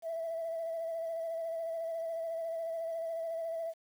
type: tone with vibrato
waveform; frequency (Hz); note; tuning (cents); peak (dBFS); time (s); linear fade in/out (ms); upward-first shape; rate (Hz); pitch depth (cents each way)
sine; 659.3; E5; 0; -33; 0.02-3.74; 50; sine; 14; 29
effects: tanh soft clip ceiling -30 dBFS + 10-bit